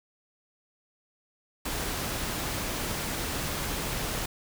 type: noise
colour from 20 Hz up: pink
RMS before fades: -32 dBFS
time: 1.65-4.26 s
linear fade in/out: 5 ms
effects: none